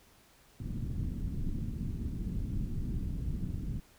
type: low-pass noise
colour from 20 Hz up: pink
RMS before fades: -35 dBFS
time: 0.6-3.8 s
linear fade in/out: 5 ms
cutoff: 250 Hz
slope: 24 dB/octave
effects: pink hiss -62 dBFS RMS until 3.98 s